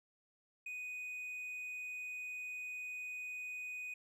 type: tone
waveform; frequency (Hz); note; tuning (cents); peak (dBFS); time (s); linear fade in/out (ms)
triangle; 2489; D#7; 0; -40; 0.66-3.94; 5
effects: none